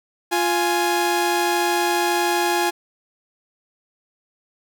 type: tone pair together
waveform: sawtooth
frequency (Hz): 349.5 / 833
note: F4 / G#5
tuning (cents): +1 / +5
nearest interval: octave + minor third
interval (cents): 1504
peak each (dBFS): -17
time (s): 0.31-2.71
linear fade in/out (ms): 20
effects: none